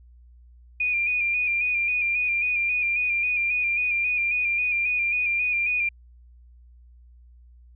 sine tone with vibrato, 2428 Hz, D#7, 43 cents flat, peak -21 dBFS, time 0.8-5.89 s, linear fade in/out 5 ms, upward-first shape square, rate 3.7 Hz, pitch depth 32 cents each way, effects added 60 Hz sine -48 dBFS peak until 7.75 s

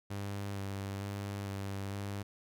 sawtooth tone with vibrato, 99.3 Hz, G2, 23 cents sharp, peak -33 dBFS, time 0.1-2.23 s, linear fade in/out 10 ms, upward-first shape square, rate 1.1 Hz, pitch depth 15 cents each way, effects none

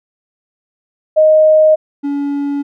sine / triangle tone pair in turn, 622.3 / 284 Hz, D#5 / C#4, 0 / +42 cents, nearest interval octave + major second, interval 1358 cents, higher first, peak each -5 / -13 dBFS, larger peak first, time 1.16-1.76 / 2.03-2.63 s, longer neither, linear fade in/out 20 ms, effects none

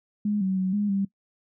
sine tone with pitch steps, 208 / 189.6 / 187.2 / 206.2 / 196.5 Hz, G#3 / F#3 / F#3 / G#3 / G3, +3 / +43 / +20 / -12 / +4 cents, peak -22 dBFS, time 0.25-1.05 s, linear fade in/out 5 ms, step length 160 ms, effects noise-tail reverb RT60 0.1 s tail -20 dB re dry

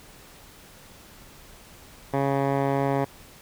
10% pulse tone with low-pass filter, 138.2 Hz, C#3, 5 cents flat, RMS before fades -24 dBFS, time 2.13-3.05 s, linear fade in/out 10 ms, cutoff 1300 Hz, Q 1.1, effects pink hiss -49 dBFS RMS until 3.41 s

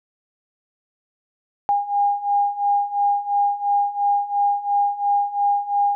sine beating tone pair, 810 / 812.9 Hz, G#5 / G#5, -43 / -37 cents, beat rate 2.9 Hz, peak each -22 / -19 dBFS, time 1.69-5.95 s, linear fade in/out 0 ms, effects none

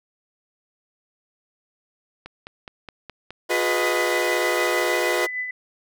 click train, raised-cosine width 0.3 ms, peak -21 dBFS, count 6, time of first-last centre 2.26-3.306 s, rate 4.78 Hz
sawtooth chord, F half-diminished seventh, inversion none, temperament equal with one note detuned, 357.2 / 415.3 / 493.9 / 622.3 Hz, F4 / Ab4 / Cb5 / Eb5, +39 / 0 / 0 / 0 cents, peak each -21 / -25 / -22 / -23 dBFS, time 3.49-5.27 s, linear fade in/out 20 ms
sine tone with tremolo, 2000 Hz, B6, 21 cents sharp, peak -23 dBFS, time 3.51-5.51 s, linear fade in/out 5 ms, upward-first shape triangle, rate 6.5 Hz, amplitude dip 55%
effects none

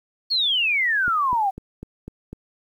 sine exponential sweep, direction down, 4435 to 751 Hz, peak -18 dBFS, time 0.3-1.51 s, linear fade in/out 20 ms
click train, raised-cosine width 3 ms, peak -21 dBFS, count 6, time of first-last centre 1.08-2.33 s, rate 4 Hz
effects 9-bit

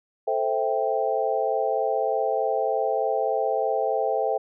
sine chord, A minor seventh, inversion none, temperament equal, 440 / 523.3 / 659.3 / 784 Hz, A4 / C5 / E5 / G5, 0 / 0 / 0 / 0 cents, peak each -27 dBFS, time 0.27-4.38 s, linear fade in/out 10 ms, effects none

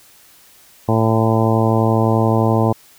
harmonic tone with a mistuned harmonic, 111.7 Hz, A2, 27 cents sharp, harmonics 1 / 2 / 3 / 4 / 5 / 6 / 7 / 8 / 9, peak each -16 / -19 / -21 / -22 / -23 / -24 / -24 / -25 / -26 dBFS, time 0.88-2.73 s, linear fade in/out 10 ms, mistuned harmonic 9, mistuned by +16 cents, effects white hiss -48 dBFS RMS until 2.98 s

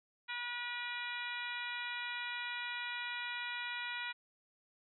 harmonic tone, 483.3 Hz, B4, 38 cents flat, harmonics 2 / 3 / 4 / 5 / 6 / 7 / 8, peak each -47 / -44 / -44 / -44 / -51 / -49 / -49 dBFS, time 0.28-4.13 s, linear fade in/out 20 ms, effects none

